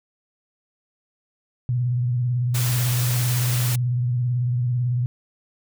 sine tone with vibrato, 122.8 Hz, B2, 9 cents flat, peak -19 dBFS, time 1.69-5.06 s, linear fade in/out 0 ms, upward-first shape sine, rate 18 Hz, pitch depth 60 cents each way
white noise, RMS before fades -28 dBFS, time 2.54-3.76 s, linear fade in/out 10 ms
effects none

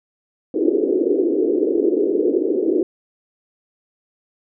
pink band-pass noise, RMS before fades -18 dBFS, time 0.54-2.83 s, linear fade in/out 2 ms, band 310 to 440 Hz, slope 48 dB/octave, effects none

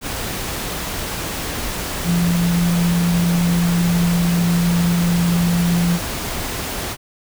sine tone in noise, 172.6 Hz, F3, 20 cents flat, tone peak -14 dBFS, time 2.04-6 s, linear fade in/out 50 ms, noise pink, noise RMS -25 dBFS, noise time 0.01-6.97 s, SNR +8 dB, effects none

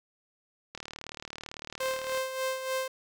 click train, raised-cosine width 0.2 ms, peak -22 dBFS, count 55, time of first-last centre 0.75-2.175 s, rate 37.9 Hz
sawtooth tone with tremolo, 523.3 Hz, C5, in tune, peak -24 dBFS, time 1.8-2.88 s, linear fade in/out 5 ms, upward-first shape sine, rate 3.4 Hz, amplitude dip 60%
effects none

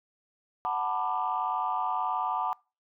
sine chord, B minor seventh, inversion second, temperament just, 740.8 / 889 / 987.8 / 1185.3 Hz, F#5 / A5 / B5 / D6, +2 / +18 / 0 / +16 cents, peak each -32 dBFS, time 0.65-2.53 s, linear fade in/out 0 ms, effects noise-tail reverb RT60 0.3 s tail -24 dB re dry + tanh soft clip ceiling -18 dBFS

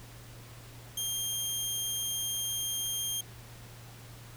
15% pulse tone, 3203 Hz, G7, 37 cents sharp, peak -24 dBFS, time 0.97-3.21 s, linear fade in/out 5 ms, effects added 117 Hz sine -49 dBFS peak until 4.36 s + pink hiss -52 dBFS RMS until 4.36 s

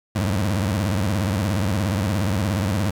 25% pulse tone with vibrato, 98 Hz, G2, in tune, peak -16 dBFS, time 0.15-2.91 s, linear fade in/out 10 ms, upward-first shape sine, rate 17 Hz, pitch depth 210 cents each way, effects 7-bit

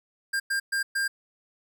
square tone bursts at uneven times, 1600 Hz, G6, 35 cents sharp, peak -25 dBFS, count 4, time 0.33-0.4 / 0.5-0.6 / 0.72-0.83 / 0.95-1.08 s, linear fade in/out 10 ms, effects none

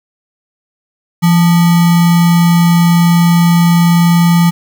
sine tone with sample-and-hold, 170.5 Hz, F3, 41 cents flat, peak -5 dBFS, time 1.22-4.51 s, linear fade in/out 20 ms, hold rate 1050 Hz, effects none

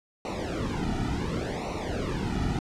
brown noise with flanger, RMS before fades -30 dBFS, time 0.25-2.59 s, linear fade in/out 2 ms, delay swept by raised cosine 0.6 to 1.9 ms, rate 0.69 Hz, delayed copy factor -1, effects low-pass 7000 Hz 12 dB/octave

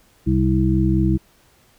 harmonic tone, 64.8 Hz, C2, 16 cents flat, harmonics 1 / 2 / 3 / 5, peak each -20 / -20 / -20 / -20 dBFS, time 0.26-1.18 s, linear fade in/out 20 ms, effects pink hiss -56 dBFS RMS until 1.78 s

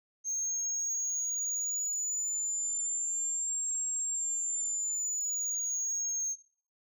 sine exponential two-way sweep, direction up then down, 6400 to 7550 to 6400 Hz, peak -28 dBFS, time 0.24-6.36 s, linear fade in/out 50 ms, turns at 3.88 s, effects noise-tail reverb RT60 0.5 s tail -22 dB re dry + tanh soft clip ceiling -29 dBFS

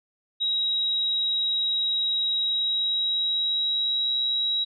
sine tone with pitch glide, 3830 to 3857 Hz, A#7 to B7, +46 to -42 cents, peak -22 dBFS, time 0.4-4.65 s, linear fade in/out 20 ms, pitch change +12 cents, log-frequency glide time 2.4-4.1 s, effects none

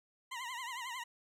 20% pulse tone with vibrato, 987.8 Hz, B5, in tune, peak -35 dBFS, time 0.31-1.04 s, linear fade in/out 10 ms, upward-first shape triangle, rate 11 Hz, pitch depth 140 cents each way, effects low-pass 11000 Hz 12 dB/octave

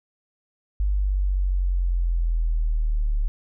sine linear sweep, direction down, 50.2 to 36.12 Hz, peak -19 dBFS, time 0.8-3.28 s, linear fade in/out 0 ms, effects none

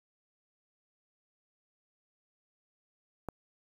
click, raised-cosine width 1 ms, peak -22 dBFS, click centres 3.287 s, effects 8-bit

